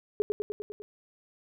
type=tone with echo; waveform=sine; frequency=417.5 Hz; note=G#4; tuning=9 cents sharp; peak=-21 dBFS; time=0.2-0.22 s; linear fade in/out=0 ms; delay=100 ms; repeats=6; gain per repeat=-3 dB; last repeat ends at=0.82 s; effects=none